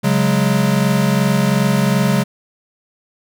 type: chord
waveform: square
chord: C# suspended fourth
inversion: none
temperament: equal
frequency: 138.59 / 185 / 207.7 Hz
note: C#3 / F#3 / G#3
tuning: 0 / 0 / 0 cents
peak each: -18 dBFS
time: 0.03-2.24 s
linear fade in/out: 20 ms
effects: none